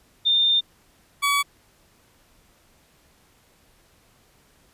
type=tone pair in turn; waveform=sine / 20% pulse; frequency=3615 / 1136 Hz; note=A7 / C#6; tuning=+46 / +42 cents; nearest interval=octave + minor sixth; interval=2004 cents; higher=first; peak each=-16 / -14 dBFS; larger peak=second; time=0.25-0.61 / 1.22-1.43 s; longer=first; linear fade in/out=20 ms; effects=pink hiss -59 dBFS RMS until 4.73 s + resampled to 32000 Hz